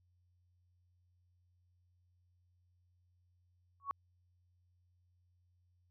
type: tone with exponential growth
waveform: sine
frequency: 1114 Hz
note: C#6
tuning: 8 cents sharp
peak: -30 dBFS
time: 3.8-3.91 s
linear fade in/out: 0 ms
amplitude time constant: 22 ms
effects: added 89 Hz sine -70 dBFS peak until 5.9 s